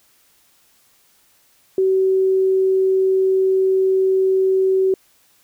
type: tone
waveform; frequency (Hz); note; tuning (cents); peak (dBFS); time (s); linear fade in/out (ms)
sine; 380; F#4; +46; -13; 1.78-4.94; 2
effects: white hiss -57 dBFS RMS until 5.43 s